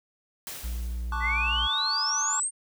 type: noise with exponential decay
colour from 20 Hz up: white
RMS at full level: -36 dBFS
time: 0.47-1.58 s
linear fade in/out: 0 ms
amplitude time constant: 240 ms
type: tone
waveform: triangle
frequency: 59.2 Hz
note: A#1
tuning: 27 cents sharp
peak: -27 dBFS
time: 0.63-1.68 s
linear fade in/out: 20 ms
type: chord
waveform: triangle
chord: D major seventh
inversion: second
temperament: equal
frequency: 880 / 1108.7 / 1174.7 / 1480 Hz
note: A5 / C#6 / D6 / F#6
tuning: 0 / 0 / 0 / 0 cents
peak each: -33 dBFS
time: 1.12-2.4 s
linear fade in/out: 2 ms
type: exponential sweep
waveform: sine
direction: up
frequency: 1935 to 8870 Hz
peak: -25 dBFS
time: 1.2-2.51 s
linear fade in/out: 50 ms
effects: none